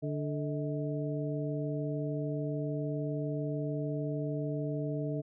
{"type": "harmonic tone with a mistuned harmonic", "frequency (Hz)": 146.83, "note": "D3", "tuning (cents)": 0, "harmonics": [1, 2, 3, 4], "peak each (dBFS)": [-34, -37, -39, -40], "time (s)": [0.02, 5.22], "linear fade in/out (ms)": 20, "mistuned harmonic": 4, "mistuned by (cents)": 130, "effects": []}